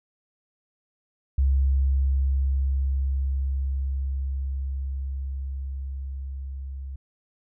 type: tone with level ramp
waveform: sine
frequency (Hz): 67.5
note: C#2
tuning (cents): -45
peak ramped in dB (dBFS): -17 to -32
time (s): 1.38-6.96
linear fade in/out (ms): 5
effects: none